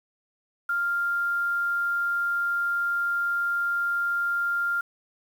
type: tone with quantisation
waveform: sine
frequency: 1396.9 Hz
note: F6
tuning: in tune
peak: -23 dBFS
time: 0.69-4.81 s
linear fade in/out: 5 ms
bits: 8
effects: none